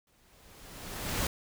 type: noise with exponential growth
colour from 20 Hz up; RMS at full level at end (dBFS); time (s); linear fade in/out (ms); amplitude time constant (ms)
pink; -29; 0.07-1.27; 2; 260
effects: none